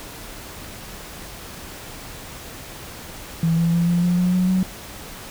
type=tone with pitch steps; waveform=triangle; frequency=164.81 / 167.69 / 170.62 / 173.6 / 176.64 / 179.73 / 182.87 / 186.06 Hz; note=E3 / E3 / F3 / F3 / F3 / F3 / F#3 / F#3; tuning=0 / +30 / -40 / -10 / +20 / +50 / -20 / +10 cents; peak=-12 dBFS; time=3.43-4.63 s; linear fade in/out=2 ms; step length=150 ms; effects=tanh soft clip ceiling -13 dBFS + pink hiss -37 dBFS RMS until 5.3 s